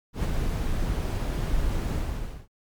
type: noise with ADSR envelope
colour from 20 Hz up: brown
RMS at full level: -23 dBFS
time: 0.13-2.48 s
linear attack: 110 ms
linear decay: 16 ms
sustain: -3 dB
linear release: 530 ms
effects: MP3 96 kbps